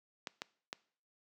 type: clicks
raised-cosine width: 0.2 ms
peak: -21 dBFS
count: 3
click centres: 0.272 / 0.419 / 0.729 s
effects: noise-tail reverb RT60 0.5 s tail -22 dB re dry + high-pass 200 Hz 12 dB/octave